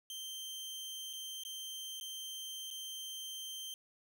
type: tone with dropouts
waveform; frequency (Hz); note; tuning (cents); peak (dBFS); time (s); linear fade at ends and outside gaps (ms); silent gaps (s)
sawtooth; 3136; G7; 0; -39; 0.1-3.74; 1; 1.13-1.134 / 1.436-1.45 / 2-2.01 / 2.704-2.71
effects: none